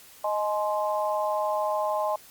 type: chord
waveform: sine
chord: Ab major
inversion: second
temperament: equal with one note detuned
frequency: 622.3 / 846.1 / 1046.5 Hz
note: Eb5 / Ab5 / C6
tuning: 0 / +32 / 0 cents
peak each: -27 / -29 / -30 dBFS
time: 0.24-2.16 s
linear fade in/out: 5 ms
effects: white hiss -51 dBFS RMS until 2.3 s + Opus 48 kbps